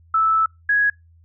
sine tone pair in turn, 1313 / 1664.8 Hz, E6 / G#6, -7 / +4 cents, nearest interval major third, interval 411 cents, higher second, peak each -14 dBFS, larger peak neither, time 0.14-0.46 / 0.69-0.9 s, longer first, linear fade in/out 5 ms, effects noise-tail reverb RT60 0.2 s tail -26 dB re dry + added 83 Hz sine -49 dBFS peak until 1.24 s

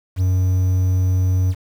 triangle tone with quantisation, 92.5 Hz, F#2, in tune, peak -12 dBFS, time 0.16-1.55 s, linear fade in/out 50 ms, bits 7, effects none

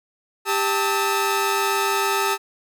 sawtooth tone cluster, 395.8 / 889 / 1290 Hz, G4 / A5 / E6, +17 / +18 / -38 cents, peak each -20 dBFS, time 0.45-2.38 s, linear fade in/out 50 ms, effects none

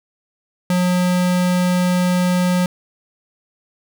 square tone, 180 Hz, F#3, 47 cents flat, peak -15 dBFS, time 0.7-2.66 s, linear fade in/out 2 ms, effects none

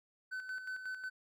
triangle tone with tremolo, 1516 Hz, F#6, 42 cents sharp, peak -36 dBFS, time 0.31-1.1 s, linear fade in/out 20 ms, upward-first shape square, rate 5.5 Hz, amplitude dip 55%, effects none

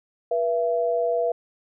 sine tone pair together, 484.4 / 671.4 Hz, B4 / E5, -34 / +32 cents, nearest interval tritone, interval 566 cents, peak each -23 dBFS, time 0.31-1.32 s, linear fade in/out 5 ms, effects none

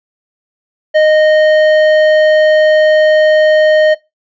sine tone with hard clipping, 618 Hz, D#5, 12 cents flat, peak -7 dBFS, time 0.94-3.95 s, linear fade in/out 20 ms, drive 10 dB, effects noise-tail reverb RT60 0.2 s tail -19 dB re dry + resampled to 16000 Hz

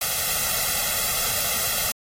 white noise with comb filter, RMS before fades -24 dBFS, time 0.01-1.92 s, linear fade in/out 5 ms, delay 1.5 ms, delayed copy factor +0.9, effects AAC 48 kbps

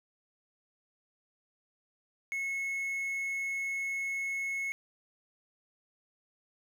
triangle tone with quantisation, 2186 Hz, C#7, 25 cents flat, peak -30 dBFS, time 2.32-4.72 s, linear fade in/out 0 ms, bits 10, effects none

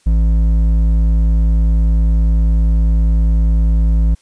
sine tone with hard clipping, 55 Hz, A1, in tune, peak -11 dBFS, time 0.06-4.15 s, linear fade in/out 10 ms, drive 7 dB, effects white hiss -55 dBFS RMS until 4.21 s + resampled to 22050 Hz

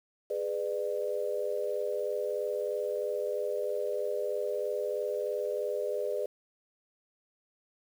sine chord, G# diminished, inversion none, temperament just, 415.3 / 498.4 / 598 Hz, G#4 / B4 / D5, 0 / +16 / +31 cents, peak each -34 dBFS, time 0.3-6.26 s, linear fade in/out 5 ms, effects 9-bit

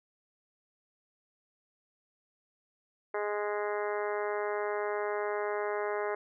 harmonic tone, 207.7 Hz, G#3, in tune, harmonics 2 / 3 / 4 / 5 / 6 / 7 / 8 / 9 / 10, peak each -33 / -37 / -39 / -41 / -43 / -44 / -45 / -46 / -47 dBFS, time 3.14-6.15 s, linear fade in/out 5 ms, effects none

